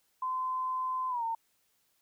sine tone with pitch glide, 1028 to 910.6 Hz, C6 to A#5, -31 to -41 cents, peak -30 dBFS, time 0.22-1.35 s, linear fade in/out 5 ms, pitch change -210 cents, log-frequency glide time 1.09-1.24 s, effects white hiss -73 dBFS RMS until 2.01 s

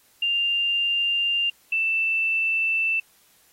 sine tone pair in turn, 2794 / 2660 Hz, F7 / E7, 0 / +15 cents, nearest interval minor second, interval 85 cents, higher first, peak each -20 dBFS, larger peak neither, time 0.22-1.5 / 1.72-3 s, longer neither, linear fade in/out 5 ms, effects white hiss -59 dBFS RMS until 3.52 s + AAC 48 kbps

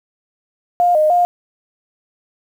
sine tone with pitch steps, 706 / 615 / 707 Hz, F5 / D#5 / F5, +19 / -20 / +21 cents, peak -10 dBFS, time 0.8-1.25 s, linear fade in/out 0 ms, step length 150 ms, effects 7-bit

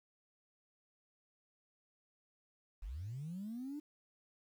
sine linear sweep, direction up, 37.56 to 303.1 Hz, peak -40 dBFS, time 2.82-3.8 s, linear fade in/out 10 ms, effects tanh soft clip ceiling -37 dBFS + 11-bit

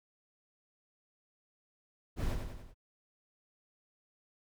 brown noise with echo, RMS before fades -32 dBFS, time 2.16-2.37 s, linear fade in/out 50 ms, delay 94 ms, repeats 4, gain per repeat -5 dB, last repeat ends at 2.746 s, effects none

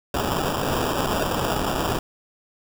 white noise with sample-and-hold, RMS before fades -24 dBFS, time 0.14-1.99 s, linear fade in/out 5 ms, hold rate 2100 Hz, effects none

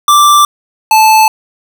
square tone pair in turn, 1174.7 / 873.5 Hz, D6 / A5, 0 / -13 cents, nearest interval perfect fourth, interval 513 cents, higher first, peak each -4 dBFS, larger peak neither, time 0.08-0.45 / 0.91-1.28 s, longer neither, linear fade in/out 2 ms, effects none

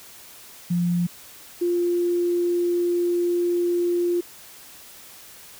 sine tone pair in turn, 174.61 / 349.2 Hz, F3 / F4, 0 / 0 cents, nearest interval octave, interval 1200 cents, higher second, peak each -19 dBFS, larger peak neither, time 0.7-1.07 / 1.61-4.21 s, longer second, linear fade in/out 10 ms, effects white hiss -45 dBFS RMS until 5.59 s

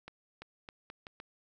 accelerating click train, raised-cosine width 0.3 ms, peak -29 dBFS, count 6, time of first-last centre 0.08-1.201 s, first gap 340 ms, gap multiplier 0.79, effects none

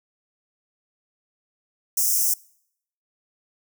white high-pass noise, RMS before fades -21 dBFS, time 1.97-2.34 s, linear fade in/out 5 ms, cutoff 5300 Hz, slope 96 dB/octave, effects noise-tail reverb RT60 0.7 s tail -25 dB re dry

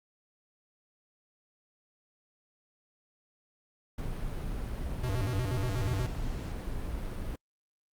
brown noise, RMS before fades -35 dBFS, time 3.98-7.36 s, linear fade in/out 5 ms
square tone with vibrato, 110 Hz, A2, in tune, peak -31 dBFS, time 5.03-6.07 s, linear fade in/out 10 ms, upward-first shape square, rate 8.3 Hz, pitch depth 230 cents each way
effects Opus 48 kbps

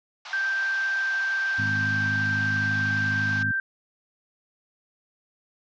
pink band-pass noise, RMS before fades -40 dBFS, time 0.25-3.43 s, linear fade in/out 5 ms, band 720 to 5800 Hz, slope 48 dB/octave
sine tone, 1568 Hz, G6, in tune, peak -23 dBFS, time 0.33-3.6 s, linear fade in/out 2 ms
harmonic tone, 51.91 Hz, G#1, in tune, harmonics 2 / 3 / 4 / 5, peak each -29 / -37 / -35 / -36 dBFS, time 1.58-3.52 s, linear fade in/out 10 ms
effects none

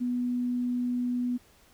sine tone, 245.9 Hz, B3, 7 cents flat, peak -26 dBFS, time 0-1.38 s, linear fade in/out 20 ms, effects pink hiss -60 dBFS RMS until 1.73 s

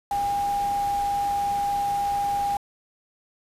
sine tone in noise, 807 Hz, G#5, 50 cents flat, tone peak -22 dBFS, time 0.11-2.57 s, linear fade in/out 2 ms, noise pink, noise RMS -39 dBFS, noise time 0.11-2.57 s, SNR +14 dB, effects resampled to 32000 Hz

